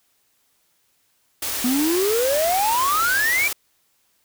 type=band-stop noise; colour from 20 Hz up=white; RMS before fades=-26 dBFS; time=1.42-3.53 s; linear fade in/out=5 ms; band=130 to 240 Hz; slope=96 dB/octave
type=exponential sweep; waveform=triangle; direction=up; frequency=239.8 to 2379 Hz; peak=-16 dBFS; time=1.64-3.48 s; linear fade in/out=5 ms
effects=white hiss -65 dBFS RMS until 4.24 s